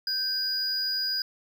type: tone pair together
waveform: triangle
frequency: 1555 / 4906 Hz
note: G6 / D#8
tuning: -14 / -25 cents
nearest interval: octave + minor sixth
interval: 1989 cents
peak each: -35 / -25 dBFS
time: 0.07-1.22 s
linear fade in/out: 2 ms
effects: none